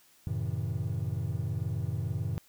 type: chord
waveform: triangle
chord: F# diminished seventh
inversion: none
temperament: just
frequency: 92.5 / 111 / 133.2 / 159.84 Hz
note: F#2 / A2 / C3 / Eb3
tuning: 0 / +16 / +31 / +47 cents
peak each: -33 / -32 / -34 / -36 dBFS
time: 0.27-2.38 s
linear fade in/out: 0 ms
effects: white hiss -62 dBFS RMS until 2.48 s